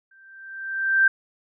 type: tone with exponential growth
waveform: sine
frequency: 1568 Hz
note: G6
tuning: in tune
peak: -12 dBFS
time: 0.11-1.08 s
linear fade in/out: 5 ms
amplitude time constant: 210 ms
effects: none